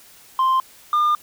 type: tone pair in turn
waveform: sine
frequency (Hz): 1046.5 / 1206.8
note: C6 / D6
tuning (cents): 0 / +47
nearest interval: major second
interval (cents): 247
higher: second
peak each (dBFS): -12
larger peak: neither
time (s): 0.39-0.6 / 0.93-1.15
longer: second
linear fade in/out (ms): 2
effects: tanh soft clip ceiling -14 dBFS + white hiss -48 dBFS RMS until 1.22 s